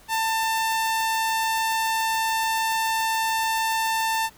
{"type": "tone", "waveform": "sawtooth", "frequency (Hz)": 893, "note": "A5", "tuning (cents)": 25, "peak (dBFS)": -18, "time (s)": [0.08, 4.3], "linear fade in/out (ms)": 50, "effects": ["pink hiss -52 dBFS RMS until 4.37 s"]}